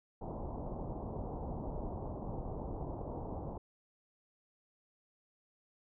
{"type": "low-pass noise", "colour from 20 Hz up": "pink", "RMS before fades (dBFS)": -41, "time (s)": [0.21, 3.58], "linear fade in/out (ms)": 5, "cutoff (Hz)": 950, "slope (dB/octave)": 48, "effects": []}